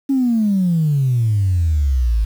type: exponential sweep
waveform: sine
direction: down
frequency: 279.2 to 51.91 Hz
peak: -12 dBFS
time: 0.09-2.25 s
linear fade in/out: 10 ms
effects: tanh soft clip ceiling -9 dBFS + 7-bit